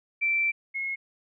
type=tone pair in turn; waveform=sine; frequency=2340 / 2167 Hz; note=D7 / C#7; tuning=-7 / -40 cents; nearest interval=minor second; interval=133 cents; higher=first; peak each=-22 / -28 dBFS; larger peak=first; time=0.21-0.52 / 0.74-0.96 s; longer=first; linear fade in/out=20 ms; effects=none